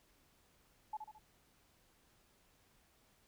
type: tone with echo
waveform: sine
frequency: 859 Hz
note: A5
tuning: 42 cents flat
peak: -38 dBFS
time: 0.93-0.97 s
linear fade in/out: 5 ms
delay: 72 ms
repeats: 3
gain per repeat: -6 dB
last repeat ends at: 1.186 s
effects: pink hiss -71 dBFS RMS until 3.27 s